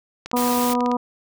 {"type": "click train", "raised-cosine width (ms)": 0.2, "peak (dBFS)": -15, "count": 13, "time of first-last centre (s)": [0.26, 0.916], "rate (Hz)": 18.3}
{"type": "harmonic tone", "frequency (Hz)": 245, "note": "B3", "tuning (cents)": -14, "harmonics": [1, 2, 3, 4, 5], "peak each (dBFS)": [-21, -25, -28, -24, -31], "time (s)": [0.33, 0.97], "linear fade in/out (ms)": 5}
{"type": "noise", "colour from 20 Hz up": "white", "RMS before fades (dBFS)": -28, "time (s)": [0.36, 0.74], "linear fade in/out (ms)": 10}
{"effects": []}